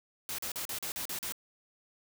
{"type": "noise bursts", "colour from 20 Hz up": "white", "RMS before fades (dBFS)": -37, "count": 8, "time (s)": [0.29, 1.322], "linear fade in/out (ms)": 0, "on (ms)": 94, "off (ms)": 40, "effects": []}